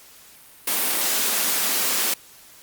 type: high-pass noise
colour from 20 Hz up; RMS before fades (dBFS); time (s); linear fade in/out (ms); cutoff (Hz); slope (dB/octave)
white; -22; 0.67-2.14; 5; 190; 48
effects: white hiss -48 dBFS RMS until 2.62 s + Opus 48 kbps